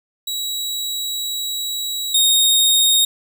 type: tone pair in turn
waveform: sawtooth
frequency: 3883 / 3714 Hz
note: B7 / A#7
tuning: -30 / -7 cents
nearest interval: minor second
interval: 77 cents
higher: first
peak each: -19 / -9 dBFS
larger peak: second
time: 0.27-2.14 / 2.14-3.05 s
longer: first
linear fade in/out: 5 ms
effects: none